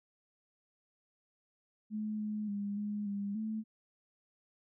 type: tone with pitch steps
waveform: sine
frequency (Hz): 213.8 / 212 / 202.6 / 207.7 / 201.2 / 218.3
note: A3 / G#3 / G#3 / G#3 / G3 / A3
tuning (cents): -49 / +36 / -43 / 0 / +45 / -13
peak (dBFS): -34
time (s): 1.9-3.64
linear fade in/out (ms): 50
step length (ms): 290
effects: none